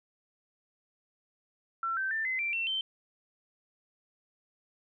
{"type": "tone with pitch steps", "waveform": "sine", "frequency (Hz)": [1351, 1551.9, 1782.7, 2048, 2352, 2702, 3104], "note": ["E6", "G6", "A6", "C7", "D7", "E7", "G7"], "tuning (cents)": [42, -18, 22, -38, 2, 42, -18], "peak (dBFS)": -29, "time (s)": [1.83, 2.81], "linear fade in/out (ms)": 2, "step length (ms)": 140, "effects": []}